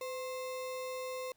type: tone with sample-and-hold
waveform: sine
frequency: 510 Hz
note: C5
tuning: 44 cents flat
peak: -37 dBFS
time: 0.01-1.32 s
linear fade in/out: 2 ms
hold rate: 1575 Hz
effects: pink hiss -72 dBFS RMS until 1.36 s